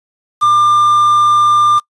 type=tone with quantisation; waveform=triangle; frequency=1195 Hz; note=D6; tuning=30 cents sharp; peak=-5 dBFS; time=0.41-1.8 s; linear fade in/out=20 ms; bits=5; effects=noise-tail reverb RT60 0.1 s tail -26 dB re dry + resampled to 24000 Hz